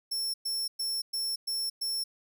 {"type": "tone bursts", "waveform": "sawtooth", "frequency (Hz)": 5400, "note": "E8", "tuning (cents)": 41, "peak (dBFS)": -27, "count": 6, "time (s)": [0.11, 2.04], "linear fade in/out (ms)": 10, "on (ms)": 230, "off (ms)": 110, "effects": []}